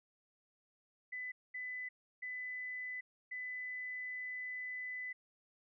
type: tone bursts at uneven times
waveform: sine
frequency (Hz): 2003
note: B6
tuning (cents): +24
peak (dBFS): -40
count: 4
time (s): 1.12-1.32 / 1.54-1.89 / 2.22-3.01 / 3.31-5.13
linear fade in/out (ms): 10
effects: none